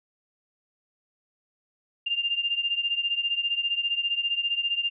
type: beating tone pair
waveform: sine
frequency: 2794 / 2809 Hz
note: F7 / F7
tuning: 0 / +9 cents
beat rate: 15 Hz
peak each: -26 / -29 dBFS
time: 2.06-4.9 s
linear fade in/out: 10 ms
effects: none